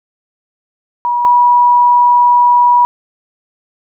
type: tone pair in turn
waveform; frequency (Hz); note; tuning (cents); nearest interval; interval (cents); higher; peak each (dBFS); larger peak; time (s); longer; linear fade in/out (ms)
sine; 964 / 970.7; B5 / B5; -42 / -30; unison; 12; second; -11 / -5; second; 1.05-1.25 / 1.25-2.85; second; 0
effects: none